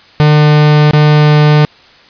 45% pulse tone with dropouts, 150.1 Hz, D3, 38 cents sharp, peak -4 dBFS, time 0.2-1.65 s, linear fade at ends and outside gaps 0 ms, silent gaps 0.91-0.934 s, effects white hiss -41 dBFS RMS until 2.09 s + resampled to 11025 Hz

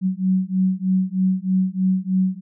sine beating tone pair, 185.7 / 188.9 Hz, F#3 / F#3, +7 / +36 cents, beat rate 3.2 Hz, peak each -20 dBFS, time 0.01-2.41 s, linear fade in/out 50 ms, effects none

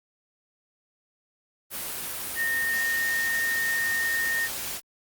sine tone in noise, 1839 Hz, A#6, 24 cents flat, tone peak -24 dBFS, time 2.35-4.49 s, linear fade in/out 50 ms, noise white, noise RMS -33 dBFS, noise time 1.7-4.81 s, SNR +6 dB, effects Opus 32 kbps

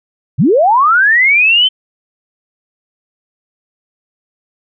sine linear sweep, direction up, 98.6 to 3114 Hz, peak -6 dBFS, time 0.38-1.69 s, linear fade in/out 20 ms, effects none

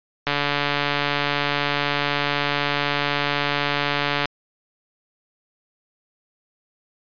click train, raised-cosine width 0.3 ms, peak -5 dBFS, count 575, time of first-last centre 0.27-4.256 s, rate 144 Hz, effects resampled to 11025 Hz

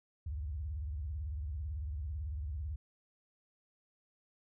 sine tone with vibrato, 73.42 Hz, D2, in tune, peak -36 dBFS, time 0.26-2.76 s, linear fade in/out 5 ms, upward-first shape sine, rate 18 Hz, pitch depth 290 cents each way, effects none

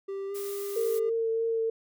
triangle tone with pitch glide, 392 to 401.6 Hz, G4 to G4, 0 to +42 cents, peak -30 dBFS, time 0.08-1.1 s, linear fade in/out 10 ms, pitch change +42 cents, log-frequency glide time 0.28-0.33 s
blue noise, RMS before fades -42 dBFS, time 0.34-1 s, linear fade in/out 20 ms
sine tone with vibrato, 453.5 Hz, A#4, 48 cents flat, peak -25 dBFS, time 0.76-1.7 s, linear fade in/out 5 ms, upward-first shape triangle, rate 3.2 Hz, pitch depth 16 cents each way
effects none

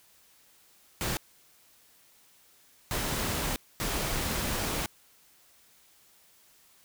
pink noise bursts at uneven times, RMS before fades -31 dBFS, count 3, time 1.01-1.17 / 2.91-3.56 / 3.8-4.86 s, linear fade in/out 0 ms, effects white hiss -61 dBFS RMS until 6.84 s

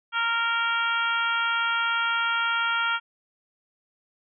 harmonic tone, 463 Hz, A#4, 12 cents flat, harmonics 2 / 3 / 4 / 5 / 6 / 7, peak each -31 / -24 / -35 / -33 / -34 / -32 dBFS, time 0.12-3 s, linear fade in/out 50 ms, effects none

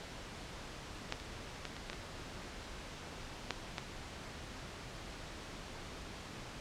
clicks, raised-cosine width 0.2 ms, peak -17 / -28 / -22 / -27 / -22 / -25 / -16 / -19 dBFS, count 8, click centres 1.124 / 1.2 / 1.653 / 1.766 / 1.899 / 1.931 / 3.507 / 3.782 s, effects pink hiss -47 dBFS RMS until 6.6 s + low-pass 6000 Hz 12 dB/octave

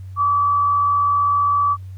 sine tone with frequency modulation, 1151 Hz, D6, 35 cents flat, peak -14 dBFS, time 0.16-1.77 s, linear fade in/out 50 ms, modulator 64.7 Hz, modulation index 0.27, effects added 94 Hz sine -31 dBFS peak until 1.97 s + pink hiss -59 dBFS RMS until 1.97 s

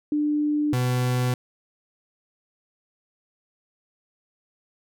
sine / 40% pulse tone pair in turn, 297.6 / 125.13 Hz, D4 / B2, +23 / +23 cents, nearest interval octave + minor third, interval 1500 cents, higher first, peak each -20 dBFS, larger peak neither, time 0.12-0.73 / 0.73-1.34 s, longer neither, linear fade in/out 2 ms, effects none

